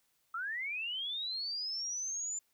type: linear sweep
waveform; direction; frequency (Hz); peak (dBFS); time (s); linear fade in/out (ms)
sine; up; 1282 to 7160; -35; 0.34-2.39; 5
effects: white hiss -75 dBFS RMS until 2.53 s